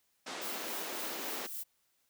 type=band-pass noise; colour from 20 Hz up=pink; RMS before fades=-42 dBFS; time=0.26-1.47 s; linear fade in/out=10 ms; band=270 to 7500 Hz; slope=24 dB/octave
type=noise with tremolo; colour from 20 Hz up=violet; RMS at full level=-40 dBFS; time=0.41-1.64 s; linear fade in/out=20 ms; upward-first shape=sine; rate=3.6 Hz; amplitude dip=45%
effects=white hiss -75 dBFS RMS until 2.09 s